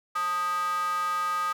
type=tone with high-pass filter; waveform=square; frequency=177.6 Hz; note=F3; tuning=29 cents sharp; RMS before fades=-28 dBFS; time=0.15-1.53 s; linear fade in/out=10 ms; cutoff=1200 Hz; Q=9.7; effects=none